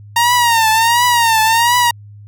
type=tone with vibrato; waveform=sawtooth; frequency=927 Hz; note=A#5; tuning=10 cents flat; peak=-6 dBFS; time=0.16-1.91 s; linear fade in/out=5 ms; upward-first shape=triangle; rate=1.4 Hz; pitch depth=110 cents each way; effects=added 103 Hz sine -34 dBFS peak until 2.27 s